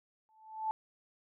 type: tone with exponential growth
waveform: sine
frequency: 875 Hz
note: A5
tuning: 10 cents flat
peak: -28 dBFS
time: 0.29-0.71 s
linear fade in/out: 0 ms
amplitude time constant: 90 ms
effects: none